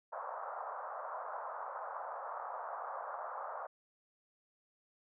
white band-pass noise, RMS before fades -43 dBFS, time 0.12-3.67 s, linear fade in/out 10 ms, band 550 to 1300 Hz, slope 48 dB/octave, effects none

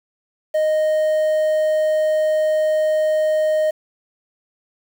triangle tone with quantisation, 620 Hz, D#5, 6 cents flat, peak -13 dBFS, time 0.54-3.71 s, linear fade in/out 10 ms, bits 7, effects none

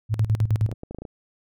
sine tone with tremolo, 108.3 Hz, A2, 27 cents flat, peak -16 dBFS, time 0.09-0.74 s, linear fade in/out 50 ms, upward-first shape square, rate 9.6 Hz, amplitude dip 80%
clicks, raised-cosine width 2 ms, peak -22 dBFS, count 8, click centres 0.691 / 0.726 / 0.834 / 0.91 / 0.947 / 0.986 / 1.02 / 1.052 s
effects none

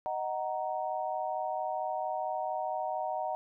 sine chord, D# minor, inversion none, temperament just, 622.3 / 746.7 / 933.4 Hz, D#5 / F#5 / A#5, 0 / +16 / +2 cents, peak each -36 / -34 / -37 dBFS, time 0.06-3.35 s, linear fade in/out 0 ms, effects none

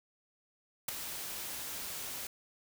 white noise with ADSR envelope, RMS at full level -30 dBFS, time 0.88-2.27 s, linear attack 7 ms, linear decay 7 ms, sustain -11 dB, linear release 3 ms, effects none

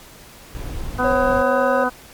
brown noise, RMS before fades -28 dBFS, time 0.55-1.42 s, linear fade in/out 0 ms
harmonic tone, 250.6 Hz, B3, 25 cents sharp, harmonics 1 / 2 / 3 / 4 / 5 / 6, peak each -24 / -24 / -24 / -24 / -24 / -24 dBFS, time 0.98-1.9 s, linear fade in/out 20 ms
triangle tone with vibrato, 543 Hz, C#5, 36 cents flat, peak -16 dBFS, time 1.04-1.84 s, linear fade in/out 5 ms, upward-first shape triangle, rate 19 Hz, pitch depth 17 cents each way
effects pink hiss -43 dBFS RMS until 2.13 s + MP3 96 kbps

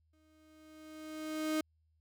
35% pulse tone with exponential growth, 311.1 Hz, D#4, in tune, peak -28 dBFS, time 0.13-1.61 s, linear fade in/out 5 ms, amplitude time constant 320 ms, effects added 79 Hz sine -70 dBFS peak until 2 s

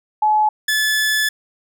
sine / sawtooth tone pair in turn, 854 / 1727.8 Hz, G#5 / A6, +48 / -32 cents, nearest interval octave, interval 1220 cents, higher second, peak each -12 dBFS, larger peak neither, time 0.22-0.49 / 0.68-1.29 s, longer second, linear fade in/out 5 ms, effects none

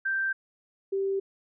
sine tone pair in turn, 1568 / 390.3 Hz, G6 / G4, 0 / -8 cents, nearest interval 2 octaves, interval 2408 cents, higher first, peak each -25 dBFS, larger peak neither, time 0.05-0.33 / 0.92-1.2 s, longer neither, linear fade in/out 10 ms, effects none

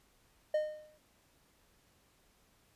triangle tone with exponential decay, 612 Hz, D#5, 29 cents flat, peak -24 dBFS, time 0.54-0.98 s, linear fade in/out 5 ms, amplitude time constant 94 ms, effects pink hiss -69 dBFS RMS until 2.75 s + resampled to 32000 Hz

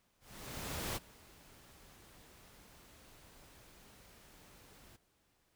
pink noise with ADSR envelope, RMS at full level -38 dBFS, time 0.2-4.97 s, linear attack 760 ms, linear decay 28 ms, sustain -22 dB, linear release 18 ms, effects pink hiss -75 dBFS RMS until 5.55 s

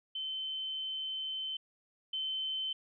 sine tone pair in turn, 3074 / 3074 Hz, G7 / G7, -35 / -35 cents, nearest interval unison, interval 0 cents, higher neither, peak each -35 / -33 dBFS, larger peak second, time 0.15-1.57 / 2.13-2.73 s, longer first, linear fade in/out 5 ms, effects none

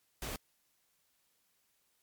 pink noise, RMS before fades -40 dBFS, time 0.22-0.36 s, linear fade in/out 2 ms, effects white hiss -75 dBFS RMS until 2.02 s + MP3 96 kbps

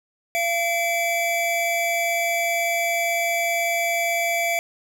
square tone pair together, 683 / 2305 Hz, F5 / D7, -39 / -33 cents, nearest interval octave + major sixth, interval 2106 cents, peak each -24 dBFS, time 0.35-4.59 s, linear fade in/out 0 ms, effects none

